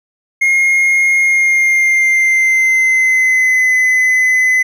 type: tone with pitch glide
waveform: triangle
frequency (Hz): 2142 to 2023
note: C7 to B6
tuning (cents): +40 to +41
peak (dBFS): -7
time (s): 0.41-4.63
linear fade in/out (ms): 10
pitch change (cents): -99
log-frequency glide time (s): 1.19-3.72
effects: none